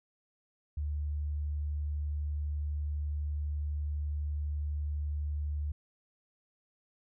sine tone, 74 Hz, D2, 14 cents sharp, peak -31 dBFS, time 0.77-5.72 s, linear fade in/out 5 ms, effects none

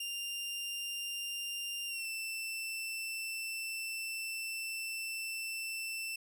sawtooth tone with pitch glide, 2794 to 2669 Hz, F7 to E7, 0 to +21 cents, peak -34 dBFS, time 0-6.16 s, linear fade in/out 5 ms, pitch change -79 cents, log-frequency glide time 1.87-2.07 s, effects none

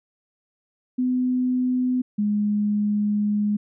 sine tone pair in turn, 252.3 / 207.9 Hz, B3 / G#3, +37 / +2 cents, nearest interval minor third, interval 335 cents, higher first, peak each -19 / -19 dBFS, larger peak neither, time 0.98-2.02 / 2.18-3.57 s, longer second, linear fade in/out 10 ms, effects none

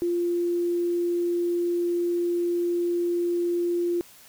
sine tone, 347.4 Hz, F4, 9 cents flat, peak -22 dBFS, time 0.02-4.01 s, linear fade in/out 0 ms, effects white hiss -51 dBFS RMS until 4.28 s

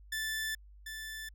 sawtooth tone pair in turn, 1757 / 1757 Hz, A6 / A6, -3 / -3 cents, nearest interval unison, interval 0 cents, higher neither, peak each -30 / -37 dBFS, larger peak first, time 0.12-0.55 / 0.86-1.29 s, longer neither, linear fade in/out 5 ms, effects added 50 Hz sine -52 dBFS peak until 1.34 s

